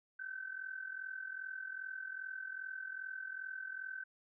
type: tone with amplitude modulation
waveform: sine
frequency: 1536 Hz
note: G6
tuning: 36 cents flat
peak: -38 dBFS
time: 0.19-4.04 s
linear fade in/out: 10 ms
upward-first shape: sine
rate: 42.5 Hz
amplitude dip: 75%
effects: none